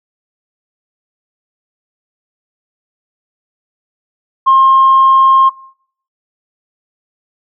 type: tone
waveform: sine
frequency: 1066 Hz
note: C6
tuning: 32 cents sharp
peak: -3 dBFS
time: 4.46-5.5 s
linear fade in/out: 20 ms
effects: noise-tail reverb RT60 0.6 s tail -21 dB re dry + tanh soft clip ceiling 0 dBFS